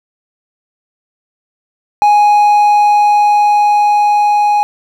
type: tone with level ramp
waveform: triangle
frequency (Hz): 830.6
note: G#5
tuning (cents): 0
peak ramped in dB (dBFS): -3 to -6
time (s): 2.02-4.63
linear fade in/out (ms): 0
effects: none